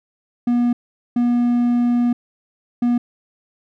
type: tone bursts at uneven times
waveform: triangle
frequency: 241.1 Hz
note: B3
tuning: 41 cents flat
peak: -12 dBFS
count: 3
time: 0.47-0.73 / 1.16-2.13 / 2.82-2.98 s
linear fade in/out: 5 ms
effects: none